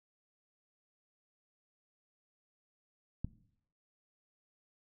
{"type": "click", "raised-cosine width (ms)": 5, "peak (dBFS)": -23, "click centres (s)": 3.246, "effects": ["noise-tail reverb RT60 0.7 s tail -18 dB re dry"]}